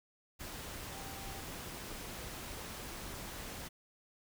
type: tone in noise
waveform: sine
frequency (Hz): 784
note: G5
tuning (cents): 0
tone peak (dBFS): -52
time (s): 0.9-1.43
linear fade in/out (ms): 20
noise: pink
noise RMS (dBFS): -45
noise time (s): 0.39-3.69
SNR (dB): -10
effects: none